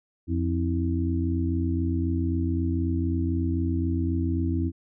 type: harmonic tone with a mistuned harmonic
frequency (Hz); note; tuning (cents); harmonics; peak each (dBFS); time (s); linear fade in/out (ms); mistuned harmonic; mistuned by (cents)
87.31; F2; 0; 1 / 2 / 3 / 4; -25 / -34 / -29 / -30; 0.27-4.72; 50; 4; -120
effects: none